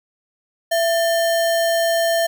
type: tone with sample-and-hold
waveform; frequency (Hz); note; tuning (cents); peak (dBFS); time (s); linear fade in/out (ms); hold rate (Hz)
sine; 668; E5; +23; -15; 0.71-2.27; 10; 2450
effects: none